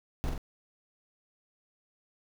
brown noise with echo, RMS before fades -30 dBFS, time 0.24-0.29 s, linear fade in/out 0 ms, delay 44 ms, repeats 2, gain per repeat -3 dB, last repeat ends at 0.378 s, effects none

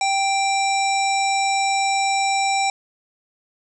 harmonic tone, 784 Hz, G5, in tune, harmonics 1 / 3 / 5 / 7 / 9 / 10, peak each -19 / -24 / -30 / -31 / -33 / -30 dBFS, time 0.01-2.7 s, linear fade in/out 2 ms, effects none

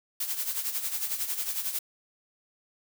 blue noise with tremolo, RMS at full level -29 dBFS, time 0.2-1.79 s, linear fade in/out 5 ms, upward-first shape sine, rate 11 Hz, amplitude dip 65%, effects none

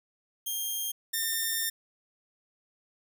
5% pulse tone pair in turn, 3205 / 1810.2 Hz, G7 / A6, +38 / +49 cents, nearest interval minor seventh, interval 989 cents, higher first, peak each -22 / -17 dBFS, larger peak second, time 0.46-0.92 / 1.13-1.7 s, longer second, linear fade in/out 10 ms, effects none

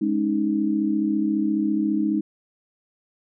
sine chord, Ab suspended fourth, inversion none, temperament just, 207.7 / 276.9 / 311.5 Hz, Ab3 / Db4 / Eb4, 0 / -2 / +2 cents, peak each -24 / -27 / -22 dBFS, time 0.01-2.21 s, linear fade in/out 10 ms, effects none

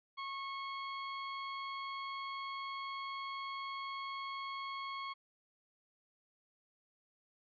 sawtooth tone, 1094 Hz, C#6, 23 cents flat, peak -36 dBFS, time 0.17-5.14 s, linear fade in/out 20 ms, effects resampled to 11025 Hz

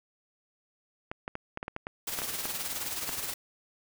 clicks, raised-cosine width 0.5 ms, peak -20 dBFS, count 12, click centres 1.115 / 1.279 / 1.354 / 1.574 / 1.629 / 1.681 / 1.764 / 1.869 / 2.189 / 2.219 / 2.455 / 3.092 s
white noise with tremolo, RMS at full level -33 dBFS, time 2.07-3.34 s, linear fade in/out 5 ms, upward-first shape sine, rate 19 Hz, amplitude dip 50%
effects none

